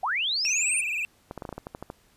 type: linear sweep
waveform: sine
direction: up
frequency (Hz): 668 to 9397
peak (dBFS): -24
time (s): 0.03-0.81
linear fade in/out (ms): 5
type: tone with vibrato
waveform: triangle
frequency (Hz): 2524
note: D#7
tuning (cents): +24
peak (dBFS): -25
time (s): 0.45-1.05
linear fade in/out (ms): 0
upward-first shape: triangle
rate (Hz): 19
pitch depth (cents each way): 140
type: clicks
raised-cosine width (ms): 1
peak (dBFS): -21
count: 11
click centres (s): 1.311 / 1.377 / 1.422 / 1.452 / 1.491 / 1.527 / 1.58 / 1.669 / 1.749 / 1.826 / 1.901
effects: pink hiss -62 dBFS RMS until 2.16 s + resampled to 32000 Hz